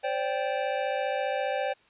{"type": "chord", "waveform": "square", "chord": "C suspended second", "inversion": "none", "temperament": "equal with one note detuned", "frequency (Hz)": [523.3, 578.2, 784], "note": ["C5", "D5", "G5"], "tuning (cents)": [0, -27, 0], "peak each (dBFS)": -32, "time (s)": [0.03, 1.74], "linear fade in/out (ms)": 20, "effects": ["white hiss -61 dBFS RMS until 1.89 s", "resampled to 8000 Hz"]}